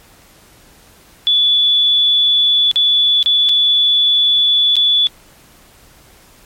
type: tone with dropouts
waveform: sine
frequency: 3445 Hz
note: A7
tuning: 37 cents flat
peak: -9 dBFS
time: 1.27-5.07 s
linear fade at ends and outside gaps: 0 ms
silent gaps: 2.714-2.759 / 3.228-3.26 / 3.489-3.493 / 4.756-4.766 s
effects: pink hiss -46 dBFS RMS until 6.45 s + MP3 64 kbps